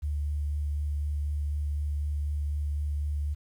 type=tone with vibrato; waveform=sine; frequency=73.42 Hz; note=D2; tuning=in tune; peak=-27 dBFS; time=0.02-3.35 s; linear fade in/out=20 ms; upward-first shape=sine; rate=4 Hz; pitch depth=12 cents each way; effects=10-bit